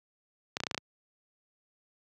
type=clicks; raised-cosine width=0.2 ms; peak=-14 dBFS; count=7; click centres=0.569 / 0.603 / 0.636 / 0.668 / 0.712 / 0.746 / 0.778 s; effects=high-pass 100 Hz 12 dB/octave